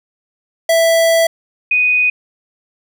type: tone pair in turn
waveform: square / sine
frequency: 660 / 2488 Hz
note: E5 / D#7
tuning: +2 / -1 cents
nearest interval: octave + major seventh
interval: 2297 cents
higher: second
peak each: -10 dBFS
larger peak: neither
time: 0.69-1.27 / 1.71-2.1 s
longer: first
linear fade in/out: 5 ms
effects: none